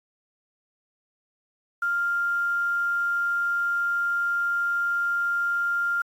sine tone with quantisation, 1396.9 Hz, F6, in tune, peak -22 dBFS, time 1.82-6.02 s, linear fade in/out 5 ms, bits 8, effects AAC 64 kbps

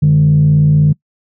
sine tone with frequency modulation, 149.7 Hz, D3, 33 cents sharp, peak -5 dBFS, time 0.02-0.93 s, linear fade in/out 10 ms, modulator 56.4 Hz, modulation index 0.41, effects noise-tail reverb RT60 0.1 s tail -24 dB re dry + tanh soft clip ceiling -2 dBFS

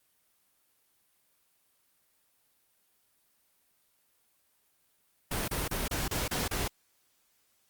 pink noise bursts, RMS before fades -32 dBFS, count 7, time 5.31-6.68 s, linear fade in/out 5 ms, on 170 ms, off 30 ms, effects white hiss -71 dBFS RMS until 7.69 s + Opus 32 kbps

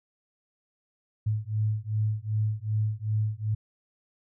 sine beating tone pair, 106.2 / 108.8 Hz, G#2 / A2, +39 / -19 cents, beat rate 2.6 Hz, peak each -28 dBFS, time 1.26-3.55 s, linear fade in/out 10 ms, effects none

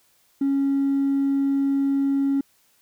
sine tone with hard clipping, 276.1 Hz, C#4, 7 cents flat, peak -19 dBFS, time 0.41-2.41 s, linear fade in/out 5 ms, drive 1 dB, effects white hiss -62 dBFS RMS until 2.81 s

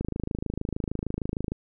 click train, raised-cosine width 3 ms, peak -16 dBFS, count 41, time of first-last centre 0.01-1.519 s, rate 26.5 Hz, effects none

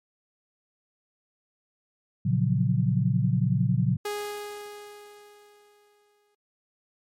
sine chord, Gb major seventh, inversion first, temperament equal with one note detuned, 116.54 / 138.59 / 174.61 / 185.53 Hz, Bb2 / Db3 / F3 / Gb3, 0 / 0 / 0 / +5 cents, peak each -25 / -25 / -28 / -28 dBFS, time 2.25-3.97 s, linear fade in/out 10 ms
sawtooth tone with exponential decay, 413.7 Hz, G#4, 7 cents flat, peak -24 dBFS, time 4.05-6.35 s, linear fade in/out 5 ms, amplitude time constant 500 ms
effects MP3 64 kbps

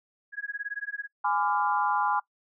sine tone with tremolo, 1661.2 Hz, G#6, in tune, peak -28 dBFS, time 0.32-1.08 s, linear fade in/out 50 ms, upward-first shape sine, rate 18 Hz, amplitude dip 100%
sine chord, G# diminished seventh, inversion none, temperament equal with one note detuned, 830.6 / 1010.9 / 1174.7 / 1396.9 Hz, G#5 / B5 / D6 / F6, 0 / +40 / 0 / 0 cents, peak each -27 / -28 / -31 / -32 dBFS, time 1.24-2.2 s, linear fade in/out 10 ms
effects noise-tail reverb RT60 0.1 s tail -21 dB re dry

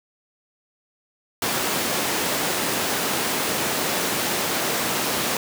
pink high-pass noise, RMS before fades -24 dBFS, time 1.42-5.37 s, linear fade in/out 2 ms, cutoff 230 Hz, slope 12 dB/octave, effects none

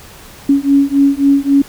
sine beating tone pair, 277.2 / 280.9 Hz, C#4 / C#4, 0 / +23 cents, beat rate 3.7 Hz, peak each -11 dBFS, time 0.49-1.62 s, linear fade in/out 5 ms, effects pink hiss -37 dBFS RMS until 1.68 s

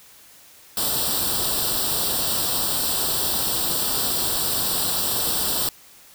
white noise with comb filter, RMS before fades -23 dBFS, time 0.77-5.69 s, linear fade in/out 2 ms, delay 0.23 ms, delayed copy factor +0.8, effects white hiss -49 dBFS RMS until 6.14 s

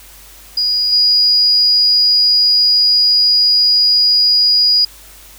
sine tone with level steps, 4897 Hz, D#8, 28 cents flat, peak -12 / -8 dBFS, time 0.57-4.85 s, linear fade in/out 5 ms, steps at 0.92 s, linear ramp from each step 10 ms, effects added 50 Hz sine -43 dBFS peak until 5.38 s + white hiss -40 dBFS RMS until 5.38 s

